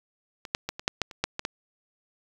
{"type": "clicks", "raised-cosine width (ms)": 0.2, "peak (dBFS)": [-21, -7, -13, -19, -6, -7, -25, -7, -13, -11], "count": 10, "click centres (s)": [0.452, 0.549, 0.69, 0.795, 0.879, 1.017, 1.112, 1.24, 1.394, 1.451], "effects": ["7-bit"]}